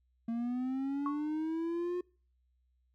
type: linear sweep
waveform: triangle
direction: up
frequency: 227.8 to 360 Hz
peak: -30 dBFS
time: 0.28-2.01 s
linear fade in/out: 5 ms
type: tone with exponential decay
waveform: sine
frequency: 1108.7 Hz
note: C#6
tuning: in tune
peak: -31 dBFS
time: 1.06-1.29 s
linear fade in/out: 1 ms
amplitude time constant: 50 ms
effects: noise-tail reverb RT60 0.4 s tail -25 dB re dry + added 62 Hz sine -70 dBFS peak until 2.94 s